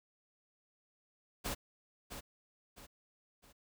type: noise with echo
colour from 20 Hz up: pink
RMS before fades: -38 dBFS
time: 1.44-1.55 s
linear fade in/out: 20 ms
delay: 660 ms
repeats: 3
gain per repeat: -8 dB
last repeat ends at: 3.53 s
effects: none